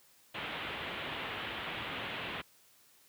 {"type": "low-pass noise", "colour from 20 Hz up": "white", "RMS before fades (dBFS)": -40, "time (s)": [0.34, 2.42], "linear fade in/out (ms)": 10, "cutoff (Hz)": 3400, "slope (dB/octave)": 48, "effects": ["white hiss -64 dBFS RMS until 3.08 s", "high-pass 60 Hz 12 dB/octave"]}